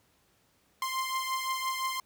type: beating tone pair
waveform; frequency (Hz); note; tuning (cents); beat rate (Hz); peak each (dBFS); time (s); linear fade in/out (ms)
sawtooth; 1046.5 / 1052.3; C6 / C6; 0 / +10; 5.8; -28 / -32; 0.82-2; 2
effects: pink hiss -68 dBFS RMS until 2.05 s + high-pass 60 Hz 12 dB/octave